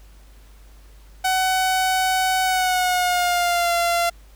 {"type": "tone with pitch glide", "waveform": "sawtooth", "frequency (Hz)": [750, 687.8], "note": ["F#5", "F5"], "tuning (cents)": [23, -27], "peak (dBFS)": -14, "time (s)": [1.24, 4.1], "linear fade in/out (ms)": 10, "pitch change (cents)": -150, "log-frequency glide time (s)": [2.44, 3.73], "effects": ["added 50 Hz sine -44 dBFS peak until 4.35 s", "pink hiss -55 dBFS RMS until 4.35 s"]}